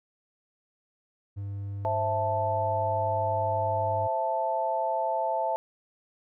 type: tone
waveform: triangle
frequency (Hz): 99.9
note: G2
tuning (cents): +33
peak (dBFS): -30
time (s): 1.36-4.08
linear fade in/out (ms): 20
type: chord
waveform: sine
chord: A minor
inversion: first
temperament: just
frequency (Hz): 528 / 660 / 880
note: C5 / E5 / A5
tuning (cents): +16 / +2 / 0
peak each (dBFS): -33 / -29 / -28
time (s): 1.85-5.56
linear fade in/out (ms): 0
effects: none